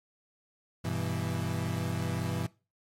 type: chord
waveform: 35% pulse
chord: E minor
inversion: first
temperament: equal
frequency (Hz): 98 / 123.47 / 164.81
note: G2 / B2 / E3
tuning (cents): 0 / 0 / 0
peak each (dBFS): -33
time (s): 0.84-2.47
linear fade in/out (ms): 10
effects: noise-tail reverb RT60 0.3 s tail -20 dB re dry + MP3 64 kbps